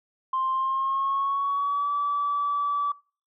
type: tone with pitch glide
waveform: sine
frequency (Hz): 1051 to 1152.8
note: C6 to D6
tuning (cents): +7 to -33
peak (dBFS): -22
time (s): 0.33-2.92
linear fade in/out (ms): 5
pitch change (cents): +160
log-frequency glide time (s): 0.52-1.91
effects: noise-tail reverb RT60 0.4 s tail -24 dB re dry + tanh soft clip ceiling -18 dBFS